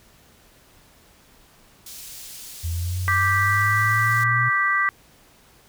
pink high-pass noise, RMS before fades -39 dBFS, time 1.86-4.24 s, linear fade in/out 5 ms, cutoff 4600 Hz, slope 12 dB/octave
sine linear sweep, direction up, 82.6 to 123.47 Hz, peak -23 dBFS, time 2.63-4.5 s, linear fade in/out 20 ms
sine chord, G major, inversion second, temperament just, 1176 / 1568 / 1960 Hz, D6 / G6 / B6, +2 / 0 / -14 cents, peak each -22 / -24 / -21 dBFS, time 3.08-4.89 s, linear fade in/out 0 ms
effects pink hiss -54 dBFS RMS until 5.68 s

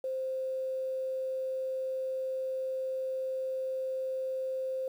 sine tone with quantisation, 523.3 Hz, C5, in tune, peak -31 dBFS, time 0.04-4.88 s, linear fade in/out 2 ms, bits 10, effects none

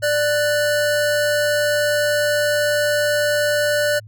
square tone pair together, 590 / 1483.7 Hz, D5 / F#6, +8 / +4 cents, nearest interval octave + major third, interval 1596 cents, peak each -18 / -23 dBFS, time 0.02-4 s, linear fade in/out 20 ms, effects added 107 Hz sine -38 dBFS peak until 4.07 s

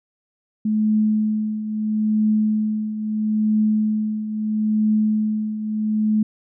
sine tone with tremolo, 214.8 Hz, A3, 41 cents flat, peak -14 dBFS, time 0.65-6.23 s, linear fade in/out 5 ms, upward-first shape triangle, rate 0.76 Hz, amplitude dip 70%, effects none

